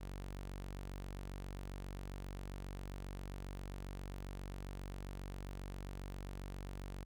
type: tone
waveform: sawtooth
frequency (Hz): 47.45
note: F#1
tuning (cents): +44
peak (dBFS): -40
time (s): 0-7.05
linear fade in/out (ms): 20
effects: none